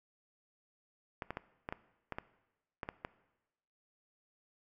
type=clicks; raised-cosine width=0.5 ms; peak=-23 dBFS; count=10; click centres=1.222 / 1.306 / 1.371 / 1.689 / 1.725 / 2.123 / 2.185 / 2.832 / 2.889 / 3.049 s; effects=noise-tail reverb RT60 1.0 s tail -18 dB re dry